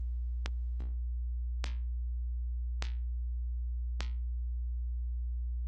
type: click train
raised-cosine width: 0.2 ms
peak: -16 dBFS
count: 4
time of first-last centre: 0.46-4.006 s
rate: 0.846 Hz
effects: added 60 Hz sine -32 dBFS peak until 5.67 s + Opus 24 kbps